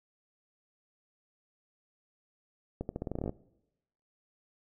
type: accelerating click train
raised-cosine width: 2 ms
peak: -21 dBFS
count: 13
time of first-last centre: 2.81-3.294 s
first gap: 81 ms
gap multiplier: 0.86
effects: noise-tail reverb RT60 0.9 s tail -21 dB re dry